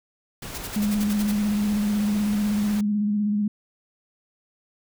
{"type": "noise", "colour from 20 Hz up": "pink", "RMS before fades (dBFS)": -36, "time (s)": [0.42, 2.81], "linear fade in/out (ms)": 5}
{"type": "noise bursts", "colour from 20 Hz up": "white", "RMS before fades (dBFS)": -34, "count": 9, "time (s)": [0.54, 1.32], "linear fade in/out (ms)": 10, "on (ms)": 44, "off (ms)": 48}
{"type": "tone with vibrato", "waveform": "sine", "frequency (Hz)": 207.7, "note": "G#3", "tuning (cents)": 0, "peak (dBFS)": -20, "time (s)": [0.76, 3.48], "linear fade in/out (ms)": 5, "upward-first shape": "square", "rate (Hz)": 16, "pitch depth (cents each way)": 26}
{"effects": []}